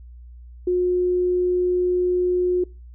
sine tone, 360 Hz, F#4, 47 cents flat, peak -17 dBFS, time 0.67-2.64 s, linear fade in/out 5 ms, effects noise-tail reverb RT60 0.3 s tail -24 dB re dry + added 60 Hz sine -39 dBFS peak until 2.94 s

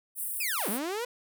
pink high-pass noise, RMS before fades -34 dBFS, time 0.15-0.8 s, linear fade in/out 50 ms, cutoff 8500 Hz, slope 96 dB/octave
sawtooth linear two-way sweep, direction down then up, 2637 to 186.8 to 502 Hz, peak -27 dBFS, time 0.4-1.05 s, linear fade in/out 5 ms, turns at 0.69 s
effects none

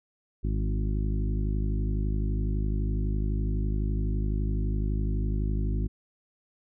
harmonic tone with a mistuned harmonic, 51.91 Hz, G#1, in tune, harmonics 1 / 2 / 3 / 4 / 5 / 6 / 7, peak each -26 / -32 / -36 / -38 / -40 / -42 / -43 dBFS, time 0.43-5.88 s, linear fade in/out 20 ms, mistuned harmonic 4, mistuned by -15 cents, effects none

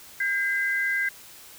sine tone pair together, 1602 / 2035 Hz, G6 / C7, +37 / -49 cents, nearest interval major third, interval 414 cents, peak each -25 / -26 dBFS, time 0.2-1.09 s, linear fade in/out 5 ms, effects white hiss -47 dBFS RMS until 1.58 s

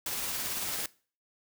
white noise with tremolo, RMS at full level -33 dBFS, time 0.06-0.86 s, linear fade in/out 2 ms, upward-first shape sine, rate 18 Hz, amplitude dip 25%, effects noise-tail reverb RT60 0.4 s tail -21 dB re dry

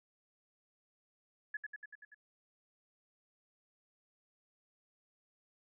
sine tone with echo, 1700 Hz, G#6, 40 cents sharp, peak -36 dBFS, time 1.54-1.57 s, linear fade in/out 5 ms, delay 96 ms, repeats 6, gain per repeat -3 dB, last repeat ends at 2.146 s, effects none

